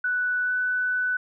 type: tone with pitch glide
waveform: sine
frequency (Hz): 1484 to 1495.2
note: F#6 to F#6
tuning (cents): +5 to +18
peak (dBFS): -22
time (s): 0.04-1.17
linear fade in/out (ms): 5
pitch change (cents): +13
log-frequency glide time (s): 0.43-0.52
effects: none